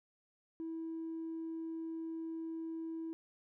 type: tone with tanh clipping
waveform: triangle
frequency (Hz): 326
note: E4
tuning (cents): -19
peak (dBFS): -39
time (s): 0.6-3.13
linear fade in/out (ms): 0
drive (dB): 5
effects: none